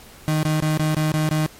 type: tone bursts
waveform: 35% pulse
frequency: 154.8 Hz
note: D#3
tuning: 9 cents flat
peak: -16 dBFS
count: 7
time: 0.28-1.462 s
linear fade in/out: 0 ms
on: 150 ms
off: 22 ms
effects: pink hiss -45 dBFS RMS until 1.59 s + MP3 64 kbps